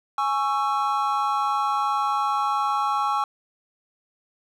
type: chord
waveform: triangle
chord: C# minor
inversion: second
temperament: just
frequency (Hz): 831.5 / 1108.7 / 1330.5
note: G#5 / C#6 / E6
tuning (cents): +2 / 0 / +16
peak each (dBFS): -23 / -23 / -25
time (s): 0.18-3.24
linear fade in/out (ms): 2
effects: none